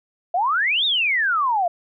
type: exponential two-way sweep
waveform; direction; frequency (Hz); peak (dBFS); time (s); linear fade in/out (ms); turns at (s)
sine; up then down; 667 to 3800 to 667; -17; 0.34-1.68; 5; 0.85
effects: none